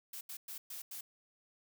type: noise bursts at uneven times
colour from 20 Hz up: blue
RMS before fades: -45 dBFS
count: 5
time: 0.13-0.21 / 0.29-0.37 / 0.48-0.58 / 0.7-0.82 / 0.91-1.01 s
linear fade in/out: 5 ms
effects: none